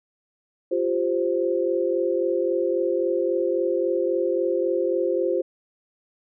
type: chord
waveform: sine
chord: F suspended second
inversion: none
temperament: just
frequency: 349.2 / 392.9 / 523.8 Hz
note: F4 / G4 / C5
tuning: 0 / +4 / +2 cents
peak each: -24 / -26 / -24 dBFS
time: 0.71-5.42 s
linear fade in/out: 10 ms
effects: none